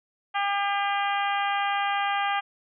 harmonic tone with a mistuned harmonic, 401.6 Hz, G4, 42 cents sharp, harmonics 2 / 3 / 4 / 5 / 6 / 7 / 8, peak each -26 / -30 / -32 / -34 / -36 / -37 / -38 dBFS, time 0.34-2.41 s, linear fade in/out 20 ms, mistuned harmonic 8, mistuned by -18 cents, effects none

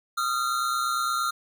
square tone pair together, 1240.3 / 1369 Hz, D#6 / F6, -6 / -35 cents, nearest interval major second, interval 171 cents, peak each -29 / -27 dBFS, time 0.17-1.31 s, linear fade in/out 10 ms, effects none

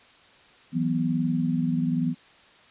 sine chord, E suspended second, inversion none, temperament just, 164.81 / 185.42 / 247.2 Hz, E3 / F#3 / B3, 0 / +4 / +2 cents, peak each -26 / -30 / -25 dBFS, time 0.72-2.15 s, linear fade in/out 50 ms, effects white hiss -54 dBFS RMS until 2.7 s + resampled to 8000 Hz

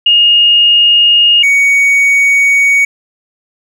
sine / triangle tone pair in turn, 2850 / 2240 Hz, F7 / C#7, +34 / +18 cents, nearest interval major third, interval 416 cents, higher first, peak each -4 dBFS, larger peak neither, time 0.06-1.43 / 1.43-2.85 s, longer second, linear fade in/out 5 ms, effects none

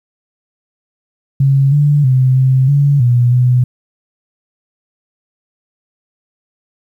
sine tone with pitch steps, 136.9 / 146 / 129.5 / 131.1 / 142.2 / 121.8 / 124.9 Hz, C#3 / D3 / C3 / C3 / C#3 / B2 / B2, -21 / -10 / -17 / +4 / +45 / -24 / +20 cents, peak -7 dBFS, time 1.4-3.64 s, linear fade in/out 5 ms, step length 320 ms, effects 8-bit

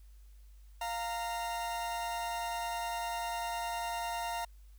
40% pulse tone pair together, 696 / 924.7 Hz, F5 / A#5, -6 / -14 cents, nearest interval perfect fourth, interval 492 cents, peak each -37 / -36 dBFS, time 0.81-4.45 s, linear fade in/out 5 ms, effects added 50 Hz sine -52 dBFS peak until 4.78 s + white hiss -71 dBFS RMS until 4.78 s

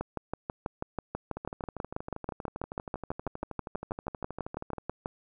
two click trains, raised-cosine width 1 ms, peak -18 / -23 dBFS, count 32 / 44, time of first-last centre 0.01-5.059 / 1.37-4.783 s, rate 6.14 / 12.6 Hz, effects none

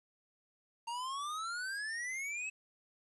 square exponential sweep, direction up, 920 to 2616 Hz, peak -38 dBFS, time 0.87-2.5 s, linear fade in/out 10 ms, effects resampled to 24000 Hz + 11-bit

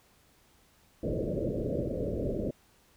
white low-pass noise, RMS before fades -32 dBFS, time 1.03-2.51 s, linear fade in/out 5 ms, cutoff 600 Hz, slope 96 dB/octave, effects pink hiss -64 dBFS RMS until 2.96 s

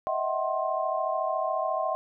sine tone cluster, 625 / 659 / 752 / 1058 Hz, D#5 / E5 / F#5 / C6, +8 / -1 / +28 / +19 cents, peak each -31 dBFS, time 0.07-1.95 s, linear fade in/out 0 ms, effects none

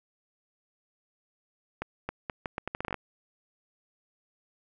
accelerating click train, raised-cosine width 0.5 ms, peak -17 dBFS, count 13, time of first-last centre 1.82-2.943 s, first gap 270 ms, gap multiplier 0.77, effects none

